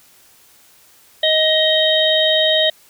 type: harmonic tone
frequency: 627 Hz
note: D#5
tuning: 13 cents sharp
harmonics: 1 / 3 / 5 / 6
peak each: -16 / -22 / -18 / -17 dBFS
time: 1.23-2.7 s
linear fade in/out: 5 ms
effects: white hiss -50 dBFS RMS until 2.89 s